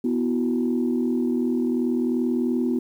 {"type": "chord", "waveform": "sine", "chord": "B suspended fourth", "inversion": "none", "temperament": "equal", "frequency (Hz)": [246.9, 329.6, 370], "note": ["B3", "E4", "F#4"], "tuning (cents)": [0, 0, 0], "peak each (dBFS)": [-21, -27, -27], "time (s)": [0.04, 2.79], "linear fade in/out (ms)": 5, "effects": ["tanh soft clip ceiling -13 dBFS", "9-bit"]}